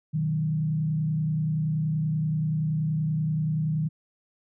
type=tone with frequency modulation; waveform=sine; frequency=155.56 Hz; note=D#3; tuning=in tune; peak=-23 dBFS; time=0.13-3.89 s; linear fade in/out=20 ms; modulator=30.5 Hz; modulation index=0.57; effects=none